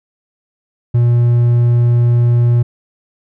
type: tone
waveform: triangle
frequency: 119.7 Hz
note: A#2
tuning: 46 cents sharp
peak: -6 dBFS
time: 0.94-2.63 s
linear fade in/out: 10 ms
effects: none